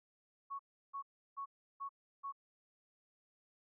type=tone bursts; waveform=sine; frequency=1108.7 Hz; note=C#6; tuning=in tune; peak=-40 dBFS; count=5; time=0.5-2.325 s; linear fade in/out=20 ms; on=93 ms; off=340 ms; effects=none